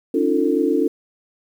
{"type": "tone cluster", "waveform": "sine", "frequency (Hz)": [277, 304.8, 348.9, 446.8], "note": ["C#4", "D#4", "F4", "A4"], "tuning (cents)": [-1, -36, -2, 27], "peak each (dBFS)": -21, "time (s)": [0.14, 0.88], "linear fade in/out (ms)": 5, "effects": ["8-bit"]}